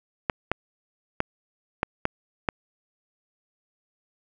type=clicks; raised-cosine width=0.5 ms; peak=-7 dBFS; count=6; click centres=0.298 / 0.516 / 1.204 / 1.831 / 2.054 / 2.488 s; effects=none